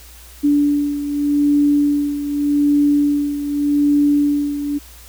sine beating tone pair, 289.7 / 290.54 Hz, D4 / D4, -24 / -19 cents, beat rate 0.84 Hz, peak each -14 / -20 dBFS, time 0.43-4.79 s, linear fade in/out 20 ms, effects added 60 Hz sine -41 dBFS peak until 5.08 s + white hiss -43 dBFS RMS until 5.08 s

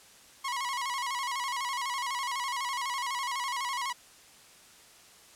sawtooth tone with vibrato, 1029 Hz, C6, 29 cents flat, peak -27 dBFS, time 0.44-3.93 s, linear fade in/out 10 ms, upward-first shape square, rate 12 Hz, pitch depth 93 cents each way, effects white hiss -55 dBFS RMS until 5.35 s + low-pass 10000 Hz 12 dB/octave

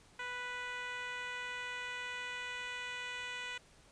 10% pulse tone with band-pass filter sweep, 493.9 Hz, B4, in tune, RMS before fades -42 dBFS, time 0.19-3.58 s, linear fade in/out 5 ms, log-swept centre 1600 to 2600 Hz, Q 1, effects pink hiss -63 dBFS RMS until 3.91 s + resampled to 22050 Hz

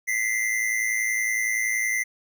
square tone pair together, 1969.3 / 2080 Hz, B6 / C7, -5 / -11 cents, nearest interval minor second, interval 94 cents, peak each -28 / -25 dBFS, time 0.07-2.04 s, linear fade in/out 20 ms, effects none

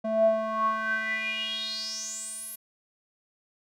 square tone with band-pass filter sweep, 220 Hz, A3, in tune, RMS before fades -29 dBFS, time 0.04-2.56 s, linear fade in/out 10 ms, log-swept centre 510 to 12000 Hz, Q 8.5, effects none

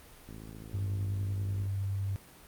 click train, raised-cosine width 3 ms, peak -33 dBFS, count 75, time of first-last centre 0.29-1.655 s, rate 54.2 Hz
sine tone, 98 Hz, G2, in tune, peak -30 dBFS, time 0.74-2.16 s, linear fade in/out 0 ms
effects pink hiss -54 dBFS RMS until 2.47 s + Opus 32 kbps

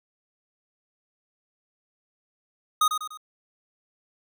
square tone with echo, 1244.5 Hz, D#6, in tune, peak -18 dBFS, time 2.81-2.88 s, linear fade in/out 5 ms, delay 98 ms, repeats 3, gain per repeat -7 dB, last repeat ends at 3.174 s, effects none

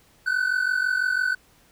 triangle tone pair together, 1480 / 1526 Hz, F#6 / G6, 0 / -47 cents, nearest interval minor second, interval 53 cents, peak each -22 dBFS, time 0.26-1.35 s, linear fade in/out 10 ms, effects pink hiss -58 dBFS RMS until 1.71 s

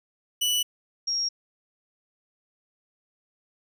sawtooth / sine tone pair in turn, 2960 / 5588 Hz, F#7 / F8, 0 / 0 cents, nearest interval major seventh, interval 1100 cents, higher second, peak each -19 / -24 dBFS, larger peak first, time 0.41-0.63 / 1.07-1.29 s, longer neither, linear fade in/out 10 ms, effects none

